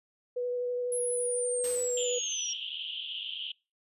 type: tone with vibrato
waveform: sine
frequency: 491.8 Hz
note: B4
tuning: 7 cents flat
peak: -29 dBFS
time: 0.36-2.19 s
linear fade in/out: 10 ms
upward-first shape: sine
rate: 12 Hz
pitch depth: 10 cents each way
type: linear sweep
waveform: sine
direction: down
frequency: 10740 to 5588 Hz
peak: -32 dBFS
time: 0.92-2.53 s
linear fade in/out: 2 ms
type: noise with exponential decay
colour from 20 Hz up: white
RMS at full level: -39 dBFS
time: 1.64-2.43 s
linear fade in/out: 1 ms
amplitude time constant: 170 ms
type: band-pass noise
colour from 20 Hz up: white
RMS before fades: -38 dBFS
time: 1.97-3.52 s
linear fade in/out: 5 ms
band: 2900 to 3300 Hz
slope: 96 dB/octave
effects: noise-tail reverb RT60 0.3 s tail -25 dB re dry + resampled to 32000 Hz